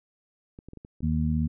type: clicks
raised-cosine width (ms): 3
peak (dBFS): -30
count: 6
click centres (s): 0.589 / 0.686 / 0.734 / 0.773 / 0.849 / 1.006
type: harmonic tone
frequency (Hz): 77.78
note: D#2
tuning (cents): 0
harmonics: 1 / 2 / 3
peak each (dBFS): -27 / -27 / -27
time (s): 1.02-1.48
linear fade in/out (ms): 20
effects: none